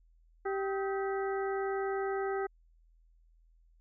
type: harmonic tone with a mistuned harmonic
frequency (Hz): 390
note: G4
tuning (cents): -9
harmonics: 1 / 2 / 3 / 4 / 5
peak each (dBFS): -32 / -38 / -42 / -44 / -46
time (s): 0.45-2.47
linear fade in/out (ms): 10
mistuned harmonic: 3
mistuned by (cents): +140
effects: added 41 Hz sine -61 dBFS peak until 3.8 s